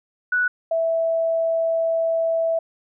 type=tone pair in turn; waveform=sine; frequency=1476 / 657.5 Hz; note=F#6 / E5; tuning=-5 / -5 cents; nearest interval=octave + major second; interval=1400 cents; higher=first; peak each=-17 / -18 dBFS; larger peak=first; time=0.32-0.48 / 0.71-2.59 s; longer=second; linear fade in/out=5 ms; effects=none